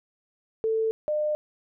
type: tone pair in turn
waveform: sine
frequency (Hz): 444 / 604.1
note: A4 / D5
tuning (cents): +16 / +49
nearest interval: perfect fourth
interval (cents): 533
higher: second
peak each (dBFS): -22 / -23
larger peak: first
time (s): 0.64-0.91 / 1.08-1.35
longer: neither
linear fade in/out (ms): 0
effects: none